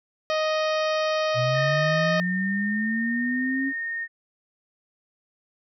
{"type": "harmonic tone", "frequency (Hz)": 623, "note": "D#5", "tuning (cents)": 2, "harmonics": [1, 2, 3, 4, 5, 6, 7, 8, 9], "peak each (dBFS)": [-23, -29, -33, -35, -37, -39, -40, -41, -42], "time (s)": [0.3, 2.2], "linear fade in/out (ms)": 0}
{"type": "linear sweep", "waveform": "sine", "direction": "up", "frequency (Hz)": [120, 275.9], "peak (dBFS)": -24, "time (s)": [1.34, 3.73], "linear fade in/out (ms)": 50}
{"type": "tone with pitch glide", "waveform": "sine", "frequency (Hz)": [1815, 1839.3], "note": ["A#6", "A#6"], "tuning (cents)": [-47, -24], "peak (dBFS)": -27, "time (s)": [1.53, 4.08], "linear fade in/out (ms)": 50, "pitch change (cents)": 23, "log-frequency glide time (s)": [2.15, 3.58]}
{"effects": []}